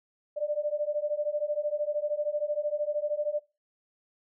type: beating tone pair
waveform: sine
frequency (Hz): 587.3 / 600.3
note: D5 / D5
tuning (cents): 0 / +38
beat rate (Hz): 13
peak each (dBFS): -30 / -30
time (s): 0.36-3.4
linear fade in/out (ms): 20
effects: noise-tail reverb RT60 0.3 s tail -21 dB re dry